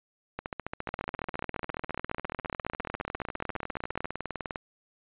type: two click trains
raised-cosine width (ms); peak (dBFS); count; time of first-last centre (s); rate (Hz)
0.5; -18 / -18; 74 / 54; 0.89-4.558 / 0.39-4.045; 19.9 / 14.5
effects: resampled to 8000 Hz